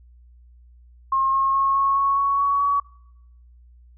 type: tone with pitch steps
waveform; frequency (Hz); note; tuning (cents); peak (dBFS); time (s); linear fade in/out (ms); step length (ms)
sine; 1073 / 1081.1 / 1089.2 / 1097.4 / 1105.7 / 1114.1 / 1122.4 / 1130.9; C6 / C#6 / C#6 / C#6 / C#6 / C#6 / C#6 / C#6; +43 / -44 / -31 / -18 / -5 / +8 / +21 / +34; -17; 1.12-2.8; 5; 210
effects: noise-tail reverb RT60 0.8 s tail -23 dB re dry + added 60 Hz sine -47 dBFS peak until 3.97 s